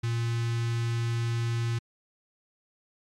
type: tone with notch filter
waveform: square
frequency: 116.54 Hz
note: A#2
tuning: in tune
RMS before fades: -28 dBFS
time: 0.03-1.79 s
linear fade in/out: 10 ms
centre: 580 Hz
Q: 0.52
effects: low-pass 7000 Hz 12 dB/octave + MP3 96 kbps